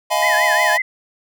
square chord, F half-diminished seventh, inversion third, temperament just, 628.6 / 698.5 / 838.1 / 1005.8 Hz, Eb5 / F5 / Ab5 / Cb6, +18 / 0 / +16 / +31 cents, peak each -22 dBFS, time 0.1-0.78 s, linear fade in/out 20 ms
sine tone with vibrato, 1864.7 Hz, A#6, in tune, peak -16 dBFS, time 0.22-0.82 s, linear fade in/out 5 ms, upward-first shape triangle, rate 5.6 Hz, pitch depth 200 cents each way
effects none

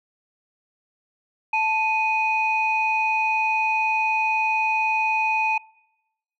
sine tone pair together, 880 / 2489 Hz, A5 / D#7, 0 / 0 cents, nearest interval octave + tritone, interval 1800 cents, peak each -21 dBFS, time 1.53-5.58 s, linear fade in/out 5 ms, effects noise-tail reverb RT60 0.9 s tail -24 dB re dry + tanh soft clip ceiling -11 dBFS

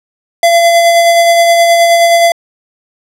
square tone with tremolo, 680 Hz, F5, 46 cents flat, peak -4 dBFS, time 0.43-2.32 s, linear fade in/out 2 ms, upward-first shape sine, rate 9.5 Hz, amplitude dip 30%, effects low-pass 12000 Hz 12 dB/octave

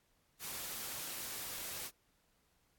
white noise, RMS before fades -43 dBFS, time 0.39-1.91 s, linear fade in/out 50 ms, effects pink hiss -75 dBFS RMS until 2.78 s + AAC 64 kbps

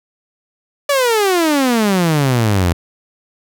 sawtooth exponential sweep, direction down, 583 to 82.2 Hz, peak -8 dBFS, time 0.89-2.73 s, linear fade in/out 5 ms, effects none

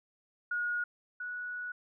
sine tone pair in turn, 1443 / 1468.2 Hz, F#6 / F#6, -44 / -14 cents, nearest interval unison, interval 30 cents, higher second, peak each -30 / -36 dBFS, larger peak first, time 0.51-0.84 / 1.2-1.72 s, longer second, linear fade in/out 5 ms, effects none

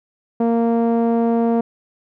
sawtooth tone with low-pass filter, 231.6 Hz, A#3, 11 cents flat, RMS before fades -17 dBFS, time 0.4-1.61 s, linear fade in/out 5 ms, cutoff 660 Hz, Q 1.4, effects none

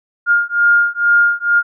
sine beating tone pair, 1412 / 1414.2 Hz, F6 / F6, +19 / +21 cents, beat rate 2.2 Hz, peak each -13 dBFS, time 0.26-1.63 s, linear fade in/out 50 ms, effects none

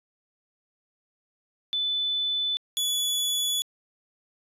sine / sawtooth tone pair in turn, 3500 / 3418 Hz, A7 / G#7, -10 / +49 cents, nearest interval unison, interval 41 cents, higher first, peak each -24 / -21 dBFS, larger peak second, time 1.73-2.57 / 2.77-3.62 s, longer second, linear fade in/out 0 ms, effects resampled to 32000 Hz

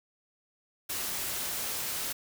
white noise, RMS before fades -34 dBFS, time 0.89-2.13 s, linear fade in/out 10 ms, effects none

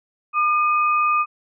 sine tone pair together, 1206 / 2526 Hz, D6 / D#7, +46 / +26 cents, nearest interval octave + minor second, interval 1280 cents, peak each -16 / -25 dBFS, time 0.33-1.26 s, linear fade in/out 50 ms, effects none

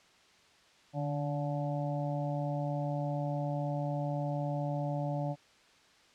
harmonic tone with a mistuned harmonic, 144.2 Hz, D3, 31 cents flat, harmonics 1 / 2 / 4 / 5 / 6, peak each -33 / -40 / -38 / -41 / -45 dBFS, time 0.93-5.36 s, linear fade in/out 50 ms, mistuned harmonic 1, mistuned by +41 cents, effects white hiss -62 dBFS RMS until 6.14 s + low-pass 5000 Hz 12 dB/octave

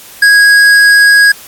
sine tone with hard clipping, 1651 Hz, G#6, 11 cents flat, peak -4 dBFS, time 0.22-1.32 s, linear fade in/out 5 ms, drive 11 dB, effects white hiss -33 dBFS RMS until 1.47 s + AAC 64 kbps

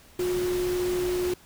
sine tone in noise, 360 Hz, F#4, 47 cents flat, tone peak -24 dBFS, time 0.19-1.34 s, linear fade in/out 5 ms, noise pink, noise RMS -36 dBFS, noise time 0.19-1.34 s, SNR +9 dB, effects pink hiss -54 dBFS RMS until 1.45 s

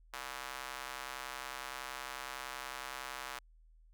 square tone with high-pass filter, 65.41 Hz, C2, in tune, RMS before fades -44 dBFS, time 0.13-3.39 s, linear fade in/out 5 ms, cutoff 1100 Hz, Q 1.2, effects added 40 Hz sine -59 dBFS peak until 3.93 s

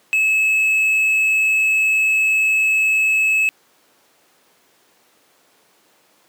triangle tone with quantisation, 2591 Hz, E7, 30 cents flat, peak -12 dBFS, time 0.13-3.49 s, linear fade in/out 0 ms, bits 7, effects pink hiss -56 dBFS RMS until 6.28 s + high-pass 300 Hz 12 dB/octave

